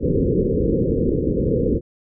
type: low-pass noise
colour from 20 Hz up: white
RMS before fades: -19 dBFS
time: 0-1.81 s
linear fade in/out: 50 ms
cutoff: 510 Hz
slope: 96 dB/octave
effects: none